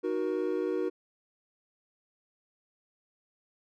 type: chord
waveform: triangle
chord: D# minor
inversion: none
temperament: equal with one note detuned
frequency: 311.1 / 370 / 473.2 Hz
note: D#4 / F#4 / A#4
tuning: 0 / 0 / +26 cents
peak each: -32 / -29 / -31 dBFS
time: 0.03-0.9 s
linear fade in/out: 20 ms
effects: none